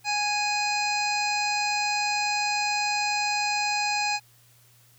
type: harmonic tone with a mistuned harmonic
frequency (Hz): 830.6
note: G#5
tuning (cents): 0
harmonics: 1 / 2 / 3 / 5 / 6 / 7 / 8 / 9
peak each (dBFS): -27 / -36 / -28 / -32 / -36 / -42 / -44 / -37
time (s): 0.04-4.2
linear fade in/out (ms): 50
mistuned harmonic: 7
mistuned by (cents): +36
effects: added 119 Hz sine -59 dBFS peak until 4.98 s + white hiss -59 dBFS RMS until 4.98 s